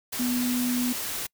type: tone in noise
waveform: sine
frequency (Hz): 246.9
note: B3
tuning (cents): 0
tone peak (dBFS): -24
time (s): 0.19-0.93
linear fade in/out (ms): 10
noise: white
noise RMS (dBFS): -32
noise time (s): 0.12-1.27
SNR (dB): +5
effects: noise-tail reverb RT60 0.1 s tail -26 dB re dry